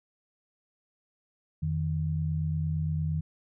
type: tone pair together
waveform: sine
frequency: 86.85 / 155.56 Hz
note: F2 / D#3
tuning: -9 / 0 cents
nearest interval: minor seventh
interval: 1009 cents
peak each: -31 / -28 dBFS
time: 1.62-3.21 s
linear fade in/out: 10 ms
effects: none